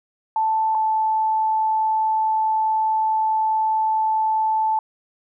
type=tone pair in turn; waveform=sine; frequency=880 / 875.3 Hz; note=A5 / A5; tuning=0 / -9 cents; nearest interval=unison; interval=9 cents; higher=first; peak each=-17 dBFS; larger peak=neither; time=0.36-0.75 / 0.75-4.79 s; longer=second; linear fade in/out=2 ms; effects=none